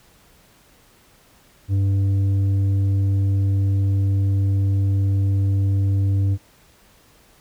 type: tone with tanh clipping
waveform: sine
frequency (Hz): 98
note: G2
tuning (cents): 0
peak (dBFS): -17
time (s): 1.68-6.38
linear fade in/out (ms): 50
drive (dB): 6
effects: pink hiss -54 dBFS RMS until 7.4 s

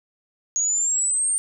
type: exponential sweep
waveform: sine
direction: up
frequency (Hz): 6620 to 8870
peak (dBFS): -19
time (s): 0.56-1.38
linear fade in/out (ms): 0
effects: none

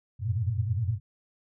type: tone cluster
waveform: sine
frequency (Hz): 86.6 / 93.9 / 111 / 120.7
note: F2 / F#2 / A2 / B2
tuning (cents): -14 / +26 / +16 / -39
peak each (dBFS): -37 / -30 / -29 / -31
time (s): 0.19-1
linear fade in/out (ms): 50
effects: none

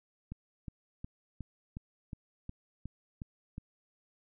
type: click train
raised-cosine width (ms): 5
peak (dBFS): -28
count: 10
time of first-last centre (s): 0.32-3.581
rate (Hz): 2.76
effects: none

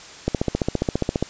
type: click train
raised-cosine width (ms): 2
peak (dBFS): -6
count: 15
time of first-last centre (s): 0.28-1.226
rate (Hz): 14.8
effects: white hiss -41 dBFS RMS until 1.29 s + resampled to 16000 Hz

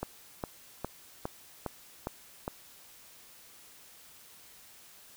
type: click train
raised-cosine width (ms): 1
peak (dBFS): -19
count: 7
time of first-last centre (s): 0.03-2.479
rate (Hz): 2.45
effects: white hiss -55 dBFS RMS until 5.16 s

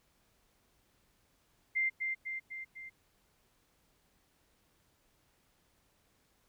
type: tone with echo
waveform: sine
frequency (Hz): 2093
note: C7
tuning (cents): 0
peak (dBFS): -28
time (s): 1.75-1.9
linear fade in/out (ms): 20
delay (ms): 250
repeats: 4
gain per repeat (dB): -4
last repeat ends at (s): 2.9
effects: pink hiss -72 dBFS RMS until 6.48 s

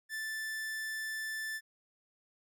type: tone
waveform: 45% pulse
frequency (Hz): 1760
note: A6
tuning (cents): 0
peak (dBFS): -36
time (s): 0.09-1.61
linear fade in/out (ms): 50
effects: none

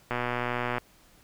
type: click train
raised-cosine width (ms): 0.5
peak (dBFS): -14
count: 83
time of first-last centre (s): 0.11-0.782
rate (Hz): 122
effects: pink hiss -59 dBFS RMS until 1.23 s

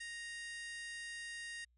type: harmonic tone with a mistuned harmonic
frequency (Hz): 932.3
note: A#5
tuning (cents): 0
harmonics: 2 / 3 / 4 / 5 / 6 / 7 / 8 / 9 / 10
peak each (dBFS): -45 / -54 / -56 / -56 / -61 / -59 / -65 / -60 / -57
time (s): 0-1.65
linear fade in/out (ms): 10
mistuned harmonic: 5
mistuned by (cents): +55
effects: added 60 Hz sine -70 dBFS peak until 1.77 s

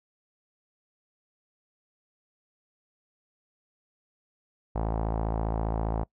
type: tone with low-pass filter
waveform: sawtooth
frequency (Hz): 55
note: A1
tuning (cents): 0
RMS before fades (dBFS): -29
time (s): 4.75-6.04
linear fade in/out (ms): 10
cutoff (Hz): 820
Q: 2.7
effects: noise-tail reverb RT60 0.1 s tail -23 dB re dry

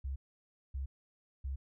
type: tone bursts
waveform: sine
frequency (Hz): 67.4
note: C#2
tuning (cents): -48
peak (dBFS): -35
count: 3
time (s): 0.04-1.56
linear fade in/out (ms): 10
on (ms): 120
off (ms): 580
effects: none

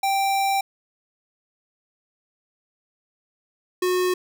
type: tone pair in turn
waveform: square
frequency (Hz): 784 / 364.2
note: G5 / F#4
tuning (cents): 0 / -27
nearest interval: octave + minor second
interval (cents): 1327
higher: first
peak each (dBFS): -20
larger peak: neither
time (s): 0.03-0.61 / 3.82-4.14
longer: first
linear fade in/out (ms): 5
effects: none

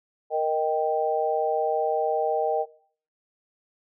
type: chord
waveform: sine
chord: Eb major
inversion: second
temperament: equal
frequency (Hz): 466.2 / 622.3 / 784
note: Bb4 / Eb5 / G5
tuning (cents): 0 / 0 / 0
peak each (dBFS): -26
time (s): 0.3-2.66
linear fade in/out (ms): 50
effects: noise-tail reverb RT60 0.5 s tail -19 dB re dry

